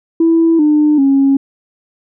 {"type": "tone with pitch steps", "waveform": "sine", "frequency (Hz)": [329.6, 300.5, 274], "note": ["E4", "D4", "C#4"], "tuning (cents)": [0, 40, -20], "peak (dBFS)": -6, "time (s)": [0.2, 1.37], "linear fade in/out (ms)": 5, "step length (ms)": 390, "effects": ["tanh soft clip ceiling -3 dBFS"]}